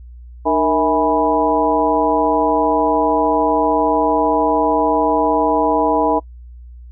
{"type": "tone cluster", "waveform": "sine", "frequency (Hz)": [302.2, 464.4, 647, 829, 984], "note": ["D4", "A#4", "E5", "G#5", "B5"], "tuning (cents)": [50, -7, -32, -3, -7], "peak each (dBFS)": -19, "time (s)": [0.45, 6.2], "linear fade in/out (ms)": 20, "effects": ["noise-tail reverb RT60 0.1 s tail -26 dB re dry", "added 60 Hz sine -34 dBFS peak until 6.91 s"]}